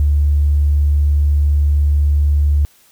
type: tone with tanh clipping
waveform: triangle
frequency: 73 Hz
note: D2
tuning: 10 cents flat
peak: -10 dBFS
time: 0-2.65 s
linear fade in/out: 0 ms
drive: 4 dB
effects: white hiss -51 dBFS RMS until 2.91 s